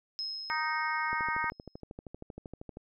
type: tone with exponential decay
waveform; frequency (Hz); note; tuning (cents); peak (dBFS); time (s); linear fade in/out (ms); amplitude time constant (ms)
sine; 5150; E8; -41; -32; 0.19-1.8; 0; 350
type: harmonic tone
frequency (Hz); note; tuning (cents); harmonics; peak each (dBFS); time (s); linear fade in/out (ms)
311.1; D#4; 0; 3 / 4 / 5 / 6 / 7; -34 / -35 / -36 / -37 / -37; 0.5-1.5; 0
type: click train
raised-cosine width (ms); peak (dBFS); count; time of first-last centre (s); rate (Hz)
2; -29; 22; 1.13-2.771; 12.8
effects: none